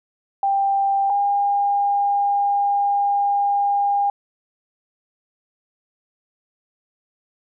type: tone pair in turn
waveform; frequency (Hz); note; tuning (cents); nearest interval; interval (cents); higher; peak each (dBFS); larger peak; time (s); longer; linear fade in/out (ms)
sine; 790 / 807.1; G5 / G#5; +13 / -50; unison; 37; second; -16; neither; 0.43-1.1 / 1.1-4.1; second; 2
effects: none